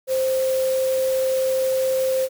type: tone in noise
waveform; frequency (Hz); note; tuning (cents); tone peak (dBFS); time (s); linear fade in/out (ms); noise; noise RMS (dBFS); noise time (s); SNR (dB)
sine; 524; C5; +2; -18; 0.07-2.29; 50; white; -34; 0.07-2.29; +13
effects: none